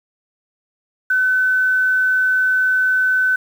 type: tone with quantisation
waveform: sine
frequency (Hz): 1514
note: F#6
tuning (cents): +39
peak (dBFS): -13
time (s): 1.1-3.36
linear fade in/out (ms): 5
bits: 7
effects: none